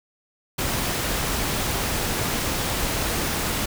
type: noise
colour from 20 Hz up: pink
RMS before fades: -25 dBFS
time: 0.58-3.66 s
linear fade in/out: 10 ms
effects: none